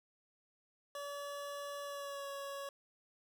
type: tone with pitch glide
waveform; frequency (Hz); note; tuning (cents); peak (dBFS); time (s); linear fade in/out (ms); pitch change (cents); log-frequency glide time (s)
25% pulse; 571 to 558; D5 to C#5; -49 to +11; -38; 0.95-2.69; 2; -40; 1.83-2.28
effects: none